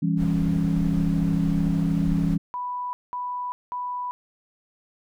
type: chord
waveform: sine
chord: C# diminished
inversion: first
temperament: just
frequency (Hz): 166.31 / 199.57 / 277.2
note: E3 / G3 / C#4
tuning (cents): +16 / +31 / 0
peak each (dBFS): -22 / -26 / -27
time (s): 0.02-2.38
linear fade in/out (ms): 10
type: noise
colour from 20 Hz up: brown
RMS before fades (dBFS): -32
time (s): 0.16-2.38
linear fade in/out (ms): 50
type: tone bursts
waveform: sine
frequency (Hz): 987.8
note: B5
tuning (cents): 0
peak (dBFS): -27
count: 3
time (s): 2.54-4.11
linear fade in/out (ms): 0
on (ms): 390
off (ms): 200
effects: none